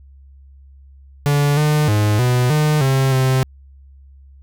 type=tone with pitch steps; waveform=45% pulse; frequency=144.2 / 150.8 / 105.1 / 124.3 / 151.9 / 133.8 / 130.9 Hz; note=D3 / D3 / G#2 / B2 / D#3 / C3 / C3; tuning=-31 / +46 / +21 / +12 / -41 / +39 / +1 cents; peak=-13 dBFS; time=1.26-3.43 s; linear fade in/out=0 ms; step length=310 ms; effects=added 68 Hz sine -41 dBFS peak until 4.42 s

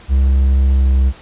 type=tone with pitch glide; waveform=triangle; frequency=66.8 to 65.88 Hz; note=C2 to C2; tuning=+36 to +12 cents; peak=-7 dBFS; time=0.08-1.13 s; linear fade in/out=50 ms; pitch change=-24 cents; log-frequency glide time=0.7-0.92 s; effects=pink hiss -41 dBFS RMS until 1.21 s + resampled to 8000 Hz

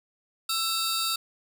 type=tone cluster; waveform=sawtooth; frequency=1333 / 3737 / 4619 Hz; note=E6 / A#7 / D8; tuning=+19 / +4 / -30 cents; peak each=-27 / -27 / -27 dBFS; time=0.49-1.16 s; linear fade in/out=5 ms; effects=none

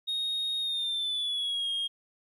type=tone with pitch glide; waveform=sine; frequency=3729 to 3246 Hz; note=A#7 to G#7; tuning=0 to -40 cents; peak=-26 dBFS; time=0.07-1.88 s; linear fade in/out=20 ms; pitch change=-240 cents; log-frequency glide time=0.6-1.7 s; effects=tanh soft clip ceiling -27 dBFS + 11-bit

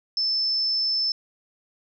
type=tone; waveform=sine; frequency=5274 Hz; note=E8; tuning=in tune; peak=-21 dBFS; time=0.17-1.12 s; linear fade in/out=2 ms; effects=none

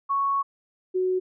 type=tone pair in turn; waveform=sine; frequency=1108.7 / 370 Hz; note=C#6 / F#4; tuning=0 / 0 cents; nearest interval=octave + perfect fifth; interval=1900 cents; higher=first; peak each=-21 dBFS; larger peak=neither; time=0.09-0.43 / 0.94-1.2 s; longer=first; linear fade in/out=20 ms; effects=none

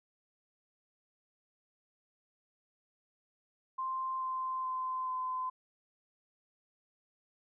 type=tone with pitch steps; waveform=sine; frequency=1046.5 / 1039.3 / 1032.1 / 1025 Hz; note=C6 / C6 / C6 / C6; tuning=0 / -12 / -24 / -36 cents; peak=-33 dBFS; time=3.78-5.5 s; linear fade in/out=10 ms; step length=430 ms; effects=none

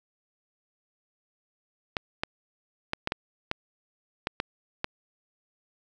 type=clicks; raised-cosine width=0.3 ms; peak=-11 dBFS; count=9; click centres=1.968 / 2.235 / 2.934 / 3.074 / 3.121 / 3.514 / 4.271 / 4.401 / 4.844 s; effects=none

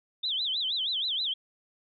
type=tone with vibrato; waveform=sine; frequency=3500 Hz; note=A7; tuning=10 cents flat; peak=-27 dBFS; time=0.23-1.34 s; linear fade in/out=10 ms; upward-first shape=sine; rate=6.3 Hz; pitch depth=250 cents each way; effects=none

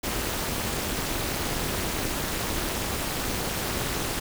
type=noise with amplitude modulation; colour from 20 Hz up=pink; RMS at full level=-25 dBFS; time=0.03-4.2 s; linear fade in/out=10 ms; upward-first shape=sine; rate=294 Hz; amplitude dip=90%; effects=none

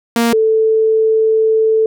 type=tone pair in turn; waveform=sawtooth / sine; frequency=233.1 / 441.1 Hz; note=A#3 / A4; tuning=0 / +4 cents; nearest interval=major seventh; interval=1104 cents; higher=second; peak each=-7 / -9 dBFS; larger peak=first; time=0.16-0.33 / 0.33-1.86 s; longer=second; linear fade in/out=2 ms; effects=none

